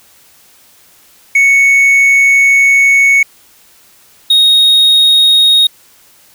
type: tone pair in turn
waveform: triangle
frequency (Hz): 2217 / 3741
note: C#7 / A#7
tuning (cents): 0 / +5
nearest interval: major sixth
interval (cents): 905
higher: second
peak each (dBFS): -3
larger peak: neither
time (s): 1.35-3.23 / 4.3-5.67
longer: first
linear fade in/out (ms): 5
effects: white hiss -45 dBFS RMS until 6.34 s